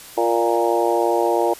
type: harmonic tone with a mistuned harmonic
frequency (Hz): 116.54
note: A#2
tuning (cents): 0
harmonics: 3 / 4 / 5 / 6 / 7 / 8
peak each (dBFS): -21 / -22 / -23 / -24 / -24 / -25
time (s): 0.17-1.54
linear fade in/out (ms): 10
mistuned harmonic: 5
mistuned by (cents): +17
effects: white hiss -40 dBFS RMS until 1.59 s + resampled to 32000 Hz